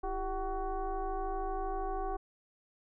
sine tone with frequency modulation, 392.4 Hz, G4, 2 cents sharp, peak -32 dBFS, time 0.03-2.17 s, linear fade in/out 10 ms, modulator 366 Hz, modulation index 1.6, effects none

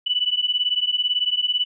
sine beating tone pair, 2960 / 2978 Hz, F#7 / F#7, 0 / +11 cents, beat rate 18 Hz, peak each -22 / -22 dBFS, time 0.06-1.65 s, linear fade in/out 10 ms, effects none

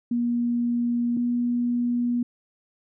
sine tone pair in turn, 238.8 / 241.4 Hz, A#3 / B3, +42 / -39 cents, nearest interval unison, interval 19 cents, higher second, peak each -21 dBFS, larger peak neither, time 0.11-1.17 / 1.17-2.23 s, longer neither, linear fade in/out 5 ms, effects none

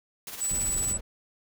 white noise with tremolo, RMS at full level -37 dBFS, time 0.27-0.93 s, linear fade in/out 2 ms, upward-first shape sine, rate 18 Hz, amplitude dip 55%
sine tone, 7902 Hz, B8, in tune, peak -26 dBFS, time 0.4-0.98 s, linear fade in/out 20 ms
brown noise, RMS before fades -36 dBFS, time 0.5-1.01 s, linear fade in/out 10 ms
effects none

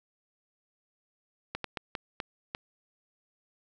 slowing click train, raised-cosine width 0.3 ms, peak -17 dBFS, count 6, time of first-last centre 1.55-2.549 s, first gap 93 ms, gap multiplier 1.39, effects none

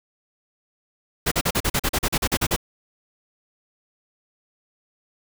pink noise bursts, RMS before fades -21 dBFS, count 14, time 1.26-2.564 s, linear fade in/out 10 ms, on 56 ms, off 40 ms, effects none

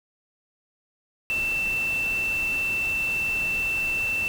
sine tone in noise, 2673 Hz, E7, 23 cents sharp, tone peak -23 dBFS, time 1.3-4.28 s, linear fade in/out 0 ms, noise pink, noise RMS -38 dBFS, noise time 1.3-4.28 s, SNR +12 dB, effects none

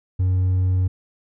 sine tone with hard clipping, 92.5 Hz, F#2, in tune, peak -17 dBFS, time 0.19-0.88 s, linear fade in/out 10 ms, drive 2 dB, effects none

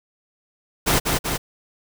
pink noise with echo, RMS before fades -18 dBFS, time 0.86-1 s, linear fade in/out 20 ms, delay 190 ms, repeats 2, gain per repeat -3 dB, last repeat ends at 1.38 s, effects none

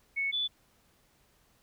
sine tone pair in turn, 2210 / 3471 Hz, C#7 / A7, -6 / -24 cents, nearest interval minor sixth, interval 782 cents, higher second, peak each -28 dBFS, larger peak neither, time 0.16-0.32 / 0.32-0.48 s, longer neither, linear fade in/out 20 ms, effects pink hiss -67 dBFS RMS until 1.62 s

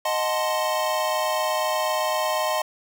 square chord, D# diminished seventh, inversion none, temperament equal, 622.3 / 740 / 880 / 1046.5 Hz, D#5 / F#5 / A5 / C6, 0 / 0 / 0 / 0 cents, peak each -26 / -31 / -30 / -28 dBFS, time 0.05-2.62 s, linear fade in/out 5 ms, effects none

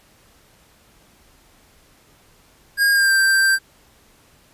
square tone with pitch glide, 1625 to 1573.3 Hz, G#6 to G6, -38 to +6 cents, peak -14 dBFS, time 2.77-3.59 s, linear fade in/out 50 ms, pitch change -56 cents, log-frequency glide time 2.92-3.13 s, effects pink hiss -54 dBFS RMS until 4.53 s + resampled to 32000 Hz

